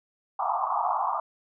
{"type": "band-pass noise", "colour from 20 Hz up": "white", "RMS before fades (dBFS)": -27, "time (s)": [0.39, 1.2], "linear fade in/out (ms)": 5, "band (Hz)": [680, 1200], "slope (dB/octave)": 96, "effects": []}